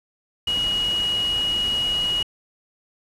sine tone in noise, 2900 Hz, F#7, 35 cents flat, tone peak -20 dBFS, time 0.47-2.23 s, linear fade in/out 5 ms, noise pink, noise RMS -34 dBFS, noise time 0.47-2.23 s, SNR +11 dB, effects low-pass 10000 Hz 12 dB/octave

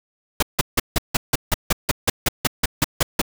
pink noise bursts, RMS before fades -17 dBFS, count 16, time 0.4-3.216 s, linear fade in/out 5 ms, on 26 ms, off 160 ms, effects none

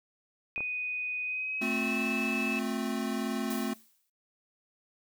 sine tone with pitch glide, 2489 to 2611 Hz, D#7 to E7, 0 to -17 cents, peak -31 dBFS, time 0.56-2.59 s, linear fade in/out 0 ms, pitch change +83 cents, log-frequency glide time 1.23-1.99 s
clicks, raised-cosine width 1 ms, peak -28 dBFS, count 2, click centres 0.579 / 0.606 s
square chord, F major, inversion first, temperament equal with one note detuned, 220 / 261.6 / 357.4 Hz, A3 / C4 / F4, 0 / 0 / +40 cents, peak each -34 / -35 / -39 dBFS, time 1.61-3.74 s, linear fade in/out 10 ms
blue noise with exponential decay, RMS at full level -39 dBFS, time 3.5-4.1 s, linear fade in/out 5 ms, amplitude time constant 130 ms
effects noise-tail reverb RT60 0.3 s tail -26 dB re dry

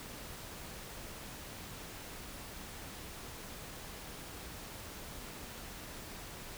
silence, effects pink hiss -47 dBFS RMS until 6.57 s

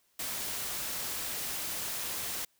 white noise, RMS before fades -36 dBFS, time 0.19-2.45 s, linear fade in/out 5 ms, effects white hiss -71 dBFS RMS until 2.59 s

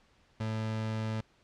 30% pulse tone, 110 Hz, A2, in tune, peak -29 dBFS, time 0.4-1.21 s, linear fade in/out 5 ms, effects pink hiss -66 dBFS RMS until 1.43 s + low-pass 5000 Hz 12 dB/octave

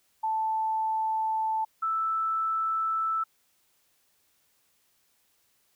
sine tone pair in turn, 880 / 1318.5 Hz, A5 / E6, 0 / 0 cents, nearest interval perfect fifth, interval 700 cents, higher second, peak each -25 dBFS, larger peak neither, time 0.23-1.65 / 1.82-3.24 s, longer neither, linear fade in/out 10 ms, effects white hiss -69 dBFS RMS until 5.75 s

